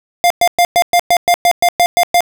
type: tone bursts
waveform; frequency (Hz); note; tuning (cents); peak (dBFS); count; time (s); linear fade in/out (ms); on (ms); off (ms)
square; 701; F5; +6; -8; 12; 0.24-2.206; 0; 63; 110
effects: none